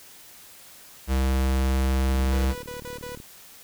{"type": "tone", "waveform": "square", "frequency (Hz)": 65.9, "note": "C2", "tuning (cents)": 13, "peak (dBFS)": -21, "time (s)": [1.07, 2.55], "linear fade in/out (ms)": 50}
{"type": "click train", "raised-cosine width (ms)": 3, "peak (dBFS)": -29, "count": 42, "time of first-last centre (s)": [2.09, 3.201], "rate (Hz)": 36.9}
{"type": "tone bursts", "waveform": "sawtooth", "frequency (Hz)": 491.9, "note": "B4", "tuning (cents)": -7, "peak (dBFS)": -31, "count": 5, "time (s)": [2.32, 3.154], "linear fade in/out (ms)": 5, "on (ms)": 130, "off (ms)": 46}
{"effects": ["white hiss -48 dBFS RMS until 3.63 s"]}